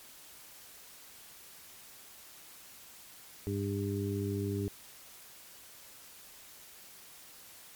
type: harmonic tone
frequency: 100 Hz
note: G2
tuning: 35 cents sharp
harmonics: 1 / 2 / 3 / 4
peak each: -34 / -38 / -38 / -37 dBFS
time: 3.47-4.68 s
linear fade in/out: 0 ms
effects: white hiss -53 dBFS RMS until 7.75 s + MP3 96 kbps

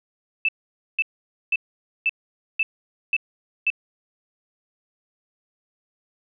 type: tone bursts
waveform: sine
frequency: 2637 Hz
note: E7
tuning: in tune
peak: -17 dBFS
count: 7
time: 0.45-3.702 s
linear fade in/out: 2 ms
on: 36 ms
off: 500 ms
effects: none

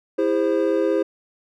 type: chord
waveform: triangle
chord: E augmented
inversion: none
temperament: equal with one note detuned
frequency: 329.6 / 405.6 / 523.3 Hz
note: E4 / G#4 / B#4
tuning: 0 / -41 / 0 cents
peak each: -20 dBFS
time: 0.18-1.03 s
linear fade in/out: 10 ms
effects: none

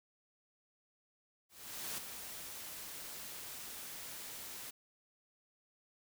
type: noise with ADSR envelope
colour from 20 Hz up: white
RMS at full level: -40 dBFS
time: 1.49-4.71 s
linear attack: 490 ms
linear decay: 5 ms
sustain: -7 dB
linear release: 13 ms
effects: none

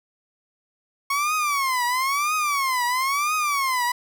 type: tone with vibrato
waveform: 30% pulse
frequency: 1100 Hz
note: C#6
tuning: 14 cents flat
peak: -18 dBFS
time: 1.1-3.92 s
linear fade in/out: 5 ms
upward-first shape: triangle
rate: 1 Hz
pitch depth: 240 cents each way
effects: none

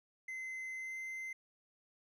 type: tone with pitch glide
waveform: triangle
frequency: 2057 to 2071 Hz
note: C7 to C7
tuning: -30 to -18 cents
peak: -39 dBFS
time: 0.28-1.33 s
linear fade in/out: 5 ms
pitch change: +12 cents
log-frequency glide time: 0.76-0.96 s
effects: none

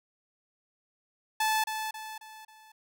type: tone with echo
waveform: sawtooth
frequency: 871 Hz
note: A5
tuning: 18 cents flat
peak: -21 dBFS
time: 1.4-1.64 s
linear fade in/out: 5 ms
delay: 270 ms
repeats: 4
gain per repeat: -7 dB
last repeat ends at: 2.72 s
effects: none

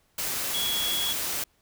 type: tone in noise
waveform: sine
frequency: 3351 Hz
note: G#7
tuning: 15 cents sharp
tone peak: -27 dBFS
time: 0.54-1.13 s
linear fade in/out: 5 ms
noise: white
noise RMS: -30 dBFS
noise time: 0.18-1.44 s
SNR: 0 dB
effects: pink hiss -67 dBFS RMS until 1.61 s

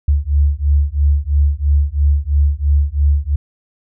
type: beating tone pair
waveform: sine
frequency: 70.7 / 73.7 Hz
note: C#2 / D2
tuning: +35 / +7 cents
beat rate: 3 Hz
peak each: -14 dBFS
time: 0.08-3.36 s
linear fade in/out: 5 ms
effects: none

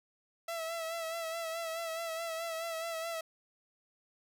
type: tone with vibrato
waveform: sawtooth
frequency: 659.3 Hz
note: E5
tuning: in tune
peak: -32 dBFS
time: 0.48-3.21 s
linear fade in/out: 5 ms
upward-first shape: sine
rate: 4.7 Hz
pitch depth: 40 cents each way
effects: none

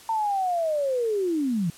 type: linear sweep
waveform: sine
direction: down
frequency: 910 to 156.3 Hz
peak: -22 dBFS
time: 0.09-1.7 s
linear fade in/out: 2 ms
effects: white hiss -48 dBFS RMS until 1.77 s + low-pass 11000 Hz 12 dB/octave

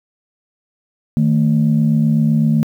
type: tone pair together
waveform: sine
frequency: 155.56 / 223.5 Hz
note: D#3 / A3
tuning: 0 / +27 cents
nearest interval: tritone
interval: 627 cents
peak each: -13 dBFS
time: 1.17-2.63 s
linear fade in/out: 0 ms
effects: tanh soft clip ceiling -5 dBFS + 8-bit

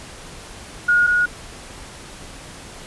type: tone pair in turn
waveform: sine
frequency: 1438 / 1448 Hz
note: F#6 / F#6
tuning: -50 / -38 cents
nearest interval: unison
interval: 12 cents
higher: second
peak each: -12 / -14 dBFS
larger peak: first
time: 0.88-1.07 / 1.07-1.26 s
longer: neither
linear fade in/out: 10 ms
effects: pink hiss -38 dBFS RMS until 2.86 s + resampled to 24000 Hz

